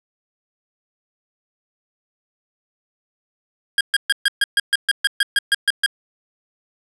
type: tone bursts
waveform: 25% pulse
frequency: 1623 Hz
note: G#6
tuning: 40 cents flat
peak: -9 dBFS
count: 14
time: 3.78-5.862 s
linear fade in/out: 2 ms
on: 28 ms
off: 130 ms
effects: low-pass 10000 Hz 12 dB/octave